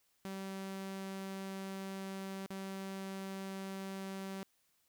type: tone with dropouts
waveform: sawtooth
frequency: 193 Hz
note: G3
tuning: 27 cents flat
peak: -37 dBFS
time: 0.25-4.43 s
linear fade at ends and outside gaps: 0 ms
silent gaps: 2.461-2.504 s
effects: white hiss -75 dBFS RMS until 4.88 s